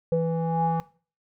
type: tone with low-pass filter sweep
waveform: square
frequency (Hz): 164.81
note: E3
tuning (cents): 0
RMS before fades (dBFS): -25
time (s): 0.12-0.8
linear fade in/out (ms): 0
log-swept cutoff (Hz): 520 to 960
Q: 8.6
effects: noise-tail reverb RT60 0.4 s tail -19 dB re dry